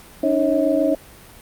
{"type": "tone cluster", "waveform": "sine", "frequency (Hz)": [284.5, 311.8, 548, 640], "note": ["C#4", "D#4", "C#5", "D#5"], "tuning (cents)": [45, 4, -20, 49], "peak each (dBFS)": -21, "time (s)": [0.23, 0.95], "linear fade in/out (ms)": 5, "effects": ["pink hiss -44 dBFS RMS until 1.41 s", "Opus 48 kbps"]}